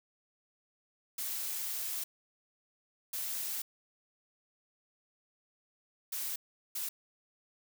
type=noise bursts at uneven times; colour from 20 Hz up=blue; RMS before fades=-37 dBFS; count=4; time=1.18-2.04 / 3.13-3.62 / 6.12-6.36 / 6.75-6.89 s; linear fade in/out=5 ms; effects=none